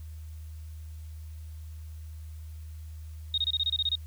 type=tone bursts; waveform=sine; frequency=3727 Hz; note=A#7; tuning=1 cent flat; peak=-24 dBFS; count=10; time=3.34-3.954 s; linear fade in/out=2 ms; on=38 ms; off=26 ms; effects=added 78 Hz sine -39 dBFS peak until 4.06 s + white hiss -61 dBFS RMS until 4.06 s